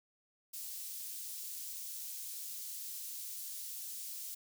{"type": "high-pass noise", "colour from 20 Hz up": "white", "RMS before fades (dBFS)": -44, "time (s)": [0.53, 4.35], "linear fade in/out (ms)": 10, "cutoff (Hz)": 5200, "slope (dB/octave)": 12, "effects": []}